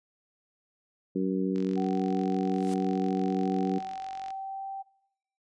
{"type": "harmonic tone", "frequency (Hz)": 94.5, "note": "F#2", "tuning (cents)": 37, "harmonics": [2, 3, 4, 5], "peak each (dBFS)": [-29, -30, -32, -37], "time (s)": [1.15, 3.79], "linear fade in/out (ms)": 10}
{"type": "click train", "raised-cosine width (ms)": 0.2, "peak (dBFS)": -29, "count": 127, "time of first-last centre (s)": [1.56, 4.305], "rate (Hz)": 45.9}
{"type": "tone with pitch glide", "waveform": "sine", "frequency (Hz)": [753, 779.6], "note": ["F#5", "G5"], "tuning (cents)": [30, -10], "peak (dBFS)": -34, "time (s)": [1.76, 4.83], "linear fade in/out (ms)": 20, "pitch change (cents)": 60, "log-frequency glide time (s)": [3.33, 4.66]}
{"type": "noise with exponential growth", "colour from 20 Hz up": "white", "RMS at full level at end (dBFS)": -41, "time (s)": [2.45, 2.74], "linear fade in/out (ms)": 2, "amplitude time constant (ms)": 62}
{"effects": ["noise-tail reverb RT60 0.8 s tail -20 dB re dry", "resampled to 22050 Hz"]}